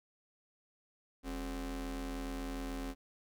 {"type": "ring-modulated tone", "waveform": "40% pulse", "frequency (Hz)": 156.5, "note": "D#3", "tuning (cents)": 10, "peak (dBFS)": -34, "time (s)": [1.23, 2.95], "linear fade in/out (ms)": 50, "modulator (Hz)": 113, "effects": []}